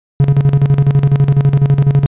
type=tone with tremolo; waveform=triangle; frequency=140.1 Hz; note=C#3; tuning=19 cents sharp; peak=-3 dBFS; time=0.2-2.06 s; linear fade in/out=0 ms; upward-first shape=square; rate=12 Hz; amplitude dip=70%; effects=resampled to 8000 Hz

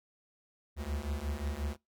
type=beating tone pair; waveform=square; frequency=69.3 / 74.9 Hz; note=C#2 / D2; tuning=0 / +35 cents; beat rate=5.6 Hz; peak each=-38 / -37 dBFS; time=0.76-1.77 s; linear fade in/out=50 ms; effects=noise-tail reverb RT60 0.2 s tail -24 dB re dry

